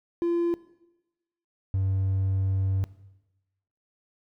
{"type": "tone pair in turn", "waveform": "triangle", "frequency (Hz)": [342.4, 96.08], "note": ["F4", "G2"], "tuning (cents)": [-34, -34], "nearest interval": "octave + minor seventh", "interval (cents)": 2200, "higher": "first", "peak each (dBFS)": [-20, -20], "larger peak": "neither", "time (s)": [[0.22, 0.54], [1.74, 2.84]], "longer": "second", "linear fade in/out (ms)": 0, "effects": ["noise-tail reverb RT60 1.0 s tail -19 dB re dry", "tanh soft clip ceiling -16 dBFS"]}